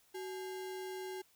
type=tone with sample-and-hold; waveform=sine; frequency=374.3 Hz; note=F#4; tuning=20 cents sharp; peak=-40 dBFS; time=0.14-1.22 s; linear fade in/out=10 ms; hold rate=1225 Hz; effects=white hiss -69 dBFS RMS until 1.35 s

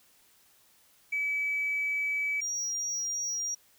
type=tone pair in turn; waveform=triangle; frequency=2292 / 5701 Hz; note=D7 / F8; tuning=-43 / +35 cents; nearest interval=octave + major third; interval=1578 cents; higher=second; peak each=-24 / -28 dBFS; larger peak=first; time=1.12-2.41 / 2.41-3.55 s; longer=first; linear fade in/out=10 ms; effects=tanh soft clip ceiling -25 dBFS + white hiss -63 dBFS RMS until 3.78 s

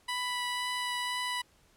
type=tone with vibrato; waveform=15% pulse; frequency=987.8 Hz; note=B5; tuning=in tune; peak=-25 dBFS; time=0.08-1.42 s; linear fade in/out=10 ms; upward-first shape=triangle; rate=2 Hz; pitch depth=10 cents each way; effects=pink hiss -65 dBFS RMS until 1.76 s + low-pass 12000 Hz 12 dB/octave

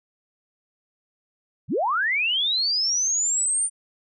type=linear sweep; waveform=sine; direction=up; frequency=82.41 to 9140 Hz; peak=-20 dBFS; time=1.68-3.7 s; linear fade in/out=50 ms; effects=none

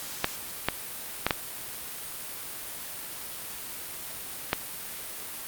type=clicks; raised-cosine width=0.3 ms; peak=-6 dBFS; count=5; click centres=0.244 / 0.686 / 1.266 / 1.308 / 4.531 s; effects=white hiss -38 dBFS RMS until 5.47 s + Opus 48 kbps

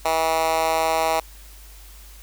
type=tone with high-pass filter; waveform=10% pulse; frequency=161.4 Hz; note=E3; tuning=36 cents flat; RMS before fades=-21 dBFS; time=0.05-1.2 s; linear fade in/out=5 ms; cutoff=710 Hz; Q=1.8; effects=added 50 Hz sine -42 dBFS peak until 2.22 s + white hiss -48 dBFS RMS until 2.22 s

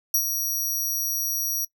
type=tone with ADSR envelope; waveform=15% pulse; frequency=5760 Hz; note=F#8; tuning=47 cents flat; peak=-11 dBFS; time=0.14-1.65 s; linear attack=5 ms; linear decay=75 ms; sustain=-7 dB; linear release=4 ms; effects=noise-tail reverb RT60 0.1 s tail -23 dB re dry

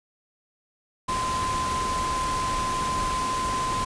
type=tone in noise; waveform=sine; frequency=1031 Hz; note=C6; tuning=26 cents flat; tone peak=-25 dBFS; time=1.08-3.85 s; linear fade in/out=10 ms; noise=pink; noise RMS=-31 dBFS; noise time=1.08-3.85 s; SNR=+3 dB; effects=resampled to 22050 Hz

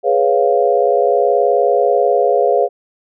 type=chord; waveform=sine; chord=C# dominant seventh; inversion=second; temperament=equal; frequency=415.3 / 493.9 / 554.4 / 698.5 Hz; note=G#4 / B4 / C#5 / E#5; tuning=0 / 0 / 0 / 0 cents; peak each=-16 dBFS; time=0.03-2.69 s; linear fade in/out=50 ms; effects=none

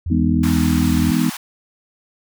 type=tone with vibrato; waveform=sine; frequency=82.41 Hz; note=E2; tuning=in tune; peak=-20 dBFS; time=0.06-1.11 s; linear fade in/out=5 ms; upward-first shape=sine; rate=5.4 Hz; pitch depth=65 cents each way
type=chord; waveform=sine; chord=E major seventh; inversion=none; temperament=just; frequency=164.81 / 206 / 247.2 / 309 Hz; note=E3 / G#3 / B3 / D#4; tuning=0 / -14 / +2 / -12 cents; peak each=-20 / -21 / -18 / -22 dBFS; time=0.1-1.3 s; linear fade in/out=10 ms
type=high-pass noise; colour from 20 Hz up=pink; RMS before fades=-30 dBFS; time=0.43-1.37 s; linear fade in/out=5 ms; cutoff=770 Hz; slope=48 dB/octave
effects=none

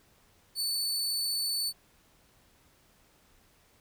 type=tone; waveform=sawtooth; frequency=4486 Hz; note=C#8; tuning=20 cents sharp; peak=-26 dBFS; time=0.55-1.73 s; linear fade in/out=50 ms; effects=pink hiss -64 dBFS RMS until 3.8 s

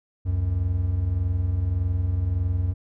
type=tone pair together; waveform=triangle; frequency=69.7 / 91.39 Hz; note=C#2 / F#2; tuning=+10 / -21 cents; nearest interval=perfect fourth; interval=469 cents; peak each=-26 / -20 dBFS; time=0.25-2.74 s; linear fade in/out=20 ms; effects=none

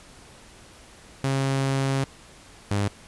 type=tone pair in turn; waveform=sawtooth; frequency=135.5 / 101.51 Hz; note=C#3 / G#2; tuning=-39 / -39 cents; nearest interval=perfect fourth; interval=500 cents; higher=first; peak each=-18 / -18 dBFS; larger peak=neither; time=1.24-2.04 / 2.71-2.88 s; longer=first; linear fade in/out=0 ms; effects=pink hiss -49 dBFS RMS until 3.07 s + resampled to 24000 Hz

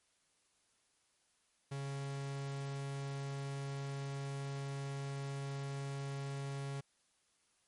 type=tone; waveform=45% pulse; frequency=138.59 Hz; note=C#3; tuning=in tune; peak=-39 dBFS; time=1.71-6.81 s; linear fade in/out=10 ms; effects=white hiss -75 dBFS RMS until 7.67 s + MP3 48 kbps

